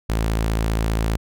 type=tone; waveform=sawtooth; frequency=55 Hz; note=A1; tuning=in tune; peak=-15 dBFS; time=0.09-1.17 s; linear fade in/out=10 ms; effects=none